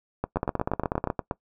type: two click trains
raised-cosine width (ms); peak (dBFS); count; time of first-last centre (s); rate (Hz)
1; -11 / -12; 13 / 10; 0.37-1.102 / 0.24-1.311; 16.4 / 8.4
effects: noise-tail reverb RT60 0.1 s tail -21 dB re dry